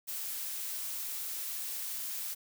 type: noise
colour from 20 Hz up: blue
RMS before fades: -38 dBFS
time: 0.07-2.35 s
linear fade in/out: 20 ms
effects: none